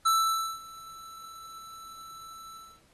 square tone with ADSR envelope, 1324 Hz, E6, 7 cents sharp, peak -21 dBFS, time 0.05-2.81 s, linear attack 13 ms, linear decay 530 ms, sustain -23 dB, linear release 260 ms, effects pink hiss -64 dBFS RMS until 2.93 s + AAC 32 kbps

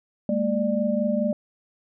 sine tone cluster, 204.9 / 229.6 / 594 Hz, G#3 / A#3 / D5, -23 / -26 / +20 cents, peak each -25 dBFS, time 0.29-1.33 s, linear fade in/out 2 ms, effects none

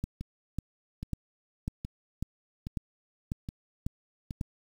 two click trains, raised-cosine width 5 ms, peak -19 / -24 dBFS, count 9 / 6, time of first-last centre 0.04-4.412 / 0.21-4.308 s, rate 1.83 / 1.22 Hz, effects 8-bit

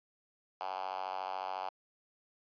5% pulse tone with high-pass filter, 94 Hz, F#2, 28 cents sharp, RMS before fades -39 dBFS, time 0.61-1.69 s, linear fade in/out 0 ms, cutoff 790 Hz, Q 4.2, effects resampled to 11025 Hz

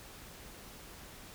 silence, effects pink hiss -51 dBFS RMS until 1.34 s

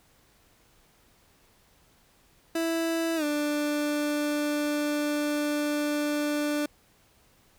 30% pulse tone with pitch glide, 329.6 to 295.3 Hz, E4 to D4, 0 to +10 cents, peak -23 dBFS, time 2.55-6.66 s, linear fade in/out 5 ms, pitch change -190 cents, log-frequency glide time 3.16-3.24 s, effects pink hiss -62 dBFS RMS until 7.58 s

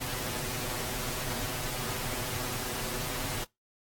pink noise with comb filter, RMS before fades -34 dBFS, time 0-3.45 s, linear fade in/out 20 ms, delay 8 ms, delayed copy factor +0.9, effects noise-tail reverb RT60 0.2 s tail -24 dB re dry + AAC 64 kbps

